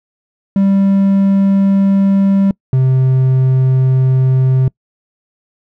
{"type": "tone pair in turn", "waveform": "triangle", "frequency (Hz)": [196, 130.54], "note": ["G3", "C3"], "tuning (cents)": [0, -4], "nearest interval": "perfect fifth", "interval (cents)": 704, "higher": "first", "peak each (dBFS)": -6, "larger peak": "neither", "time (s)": [[0.56, 2.51], [2.73, 4.68]], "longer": "neither", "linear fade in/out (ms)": 2, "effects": ["noise-tail reverb RT60 0.1 s tail -25 dB re dry"]}